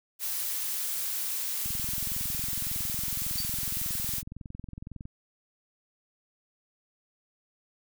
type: noise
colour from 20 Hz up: blue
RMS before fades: -32 dBFS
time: 0.19-4.23 s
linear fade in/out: 50 ms
type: click train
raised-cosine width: 5 ms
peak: -28 dBFS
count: 75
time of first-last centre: 1.66-5.054 s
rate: 21.8 Hz
type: tone with exponential decay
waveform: sine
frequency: 4609 Hz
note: D8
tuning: 33 cents flat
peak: -28 dBFS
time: 3.38-3.53 s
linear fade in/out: 2 ms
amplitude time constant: 32 ms
effects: none

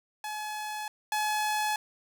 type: tone pair in turn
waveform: sawtooth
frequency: 850 / 850 Hz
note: G#5 / G#5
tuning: +40 / +40 cents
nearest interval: unison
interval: 0 cents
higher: neither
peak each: -30 / -23 dBFS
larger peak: second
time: 0.24-0.88 / 1.12-1.76 s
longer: neither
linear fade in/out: 2 ms
effects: none

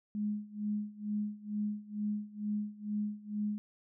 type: tone with tremolo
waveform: sine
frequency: 209.1 Hz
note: G#3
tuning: 12 cents sharp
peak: -30 dBFS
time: 0.15-3.58 s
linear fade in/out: 0 ms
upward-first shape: sine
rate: 2.2 Hz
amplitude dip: 90%
effects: none

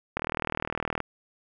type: click train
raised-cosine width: 0.5 ms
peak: -13 dBFS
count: 34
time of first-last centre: 0.17-1.003 s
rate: 39.6 Hz
effects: none

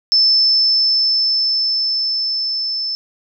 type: tone with level ramp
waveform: sine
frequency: 5274 Hz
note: E8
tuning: in tune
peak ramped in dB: -9 to -19 dBFS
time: 0.12-2.95 s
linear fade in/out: 0 ms
effects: none

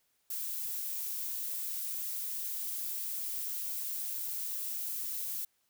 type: noise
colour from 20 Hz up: violet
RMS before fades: -37 dBFS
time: 0.3-5.45 s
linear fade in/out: 5 ms
effects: white hiss -75 dBFS RMS until 5.69 s

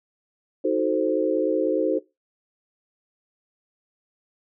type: chord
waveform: sine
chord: D# diminished seventh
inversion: none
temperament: equal with one note detuned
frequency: 313.7 / 370 / 440 / 523.3 Hz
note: D#4 / F#4 / A4 / C5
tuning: +14 / 0 / 0 / 0 cents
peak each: -25 dBFS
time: 0.64-1.99 s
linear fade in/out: 10 ms
effects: noise-tail reverb RT60 0.2 s tail -18 dB re dry

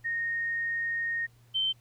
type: tone pair in turn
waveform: sine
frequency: 1854 / 3102 Hz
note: A#6 / G7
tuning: -10 / -19 cents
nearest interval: major sixth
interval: 891 cents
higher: second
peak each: -28 / -25 dBFS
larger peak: second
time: 0.04-1.27 / 1.54-1.73 s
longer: first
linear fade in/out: 20 ms
effects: added 118 Hz sine -57 dBFS peak until 1.8 s + pink hiss -66 dBFS RMS until 1.8 s

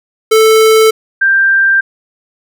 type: tone pair in turn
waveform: square / sine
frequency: 440.1 / 1580.2 Hz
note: A4 / G6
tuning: 0 / +13 cents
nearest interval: octave + minor seventh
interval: 2213 cents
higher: second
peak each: -5 / -6 dBFS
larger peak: first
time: 0.31-0.91 / 1.21-1.81 s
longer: neither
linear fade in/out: 10 ms
effects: none

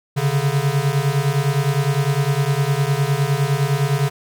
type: beating tone pair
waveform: square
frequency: 135.9 / 145.7 Hz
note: C#3 / D3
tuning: -34 / -13 cents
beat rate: 9.8 Hz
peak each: -20 dBFS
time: 0.16-4.1 s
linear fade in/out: 20 ms
effects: none

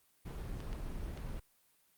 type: noise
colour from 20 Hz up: brown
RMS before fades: -41 dBFS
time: 0.25-1.4 s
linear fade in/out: 10 ms
type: clicks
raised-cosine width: 0.2 ms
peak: -33 dBFS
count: 3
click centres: 0.604 / 0.73 / 1.175 s
effects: white hiss -71 dBFS RMS until 1.97 s + Opus 32 kbps

